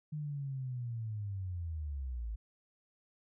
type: linear sweep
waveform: sine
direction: down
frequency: 153.3 to 51.91 Hz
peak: -36 dBFS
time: 0.12-2.36 s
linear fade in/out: 10 ms
effects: none